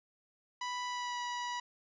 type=tone with pitch glide; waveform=sawtooth; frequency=987.8 to 974.2 Hz; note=B5 to B5; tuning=0 to -24 cents; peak=-32 dBFS; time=0.61-1.6 s; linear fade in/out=5 ms; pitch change=-24 cents; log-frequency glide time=0.86-1.2 s; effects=resampled to 16000 Hz + 11-bit